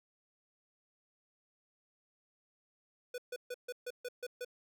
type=tone bursts; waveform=square; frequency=493.9 Hz; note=B4; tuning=in tune; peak=-39 dBFS; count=8; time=3.14-4.448 s; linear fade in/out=5 ms; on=41 ms; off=140 ms; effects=none